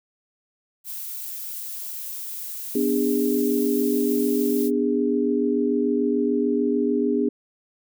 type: noise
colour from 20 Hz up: violet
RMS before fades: -33 dBFS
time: 0.84-4.71 s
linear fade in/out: 50 ms
type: chord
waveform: sine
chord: G# diminished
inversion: first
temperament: equal with one note detuned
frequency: 246.9 / 293.7 / 408.2 Hz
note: B3 / D4 / G#4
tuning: 0 / 0 / -30 cents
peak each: -23 / -24 / -23 dBFS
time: 2.75-7.29 s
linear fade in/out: 5 ms
effects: none